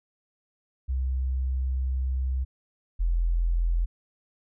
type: tone pair in turn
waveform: sine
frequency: 64.8 / 42.44 Hz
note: C2 / F1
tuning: -16 / -49 cents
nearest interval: perfect fifth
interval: 733 cents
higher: first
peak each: -24 / -21 dBFS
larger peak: second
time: 0.88-2.45 / 2.99-3.86 s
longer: first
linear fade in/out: 20 ms
effects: none